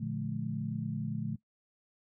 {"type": "chord", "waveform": "sine", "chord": "Bb major seventh", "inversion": "none", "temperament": "equal with one note detuned", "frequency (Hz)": [116.54, 146.83, 174.61, 215.3], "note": ["Bb2", "D3", "F3", "A3"], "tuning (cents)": [0, 0, 0, -37], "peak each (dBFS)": [-39, -37, -40, -37], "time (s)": [0, 1.36], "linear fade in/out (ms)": 10, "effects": ["noise-tail reverb RT60 0.1 s tail -18 dB re dry"]}